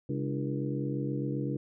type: harmonic tone with a mistuned harmonic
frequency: 68.1 Hz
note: C#2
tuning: 30 cents flat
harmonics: 2 / 3 / 4 / 5 / 6 / 7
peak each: -33 / -38 / -35 / -39 / -43 / -41 dBFS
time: 0.09-1.57 s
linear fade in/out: 5 ms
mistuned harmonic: 4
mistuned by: +130 cents
effects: none